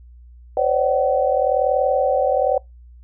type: tone cluster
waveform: sine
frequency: 511 / 552 / 592 / 759 Hz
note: C5 / C#5 / D5 / F#5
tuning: -41 / -7 / +14 / +44 cents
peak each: -21 dBFS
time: 0.57-2.58 s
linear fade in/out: 2 ms
effects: noise-tail reverb RT60 0.2 s tail -26 dB re dry + added 60 Hz sine -41 dBFS peak until 3.03 s